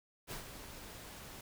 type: noise with ADSR envelope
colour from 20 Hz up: pink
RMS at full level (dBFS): -42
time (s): 0.27-1.41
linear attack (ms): 46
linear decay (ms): 120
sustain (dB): -8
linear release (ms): 3
effects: none